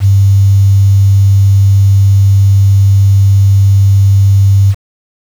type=tone with quantisation; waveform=sine; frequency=98.4 Hz; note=G2; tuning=7 cents sharp; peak=-3 dBFS; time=0-4.75 s; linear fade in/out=50 ms; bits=5; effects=none